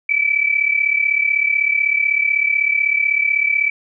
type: tone pair together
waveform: sine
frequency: 2296 / 2332 Hz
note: D7 / D7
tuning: -40 / -13 cents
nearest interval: unison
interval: 27 cents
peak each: -16 / -18 dBFS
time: 0.09-3.7 s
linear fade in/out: 5 ms
effects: none